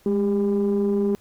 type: ring-modulated tone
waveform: triangle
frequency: 96.9 Hz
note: G2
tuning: 20 cents flat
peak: -12 dBFS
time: 0.06-1.15 s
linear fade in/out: 0 ms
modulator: 303 Hz
effects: tanh soft clip ceiling -14 dBFS + pink hiss -57 dBFS RMS until 1.2 s